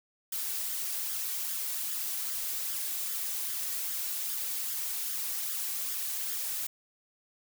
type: noise with flanger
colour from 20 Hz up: blue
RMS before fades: -34 dBFS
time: 0.32-6.67 s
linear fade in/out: 5 ms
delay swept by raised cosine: 0.58 to 2.68 ms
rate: 2.5 Hz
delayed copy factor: +0.5
effects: none